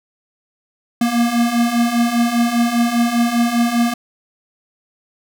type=beating tone pair; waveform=square; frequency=233.1 / 238.1 Hz; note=A#3 / A#3; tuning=0 / +37 cents; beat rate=5 Hz; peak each=-20 / -16 dBFS; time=1.01-3.94 s; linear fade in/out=5 ms; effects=none